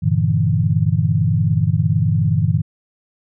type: chord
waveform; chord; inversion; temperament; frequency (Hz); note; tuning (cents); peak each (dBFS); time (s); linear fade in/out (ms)
sine; E half-diminished seventh; first; equal with one note detuned; 98 / 116.54 / 147.43 / 164.81; G2 / Bb2 / D3 / E3; 0 / 0 / +7 / 0; -19; 0.02-2.62; 20
effects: none